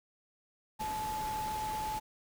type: tone in noise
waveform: sine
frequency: 863 Hz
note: A5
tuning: 34 cents flat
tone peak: -34 dBFS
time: 0.79-2 s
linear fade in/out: 20 ms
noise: pink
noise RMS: -43 dBFS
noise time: 0.79-2 s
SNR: +6 dB
effects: none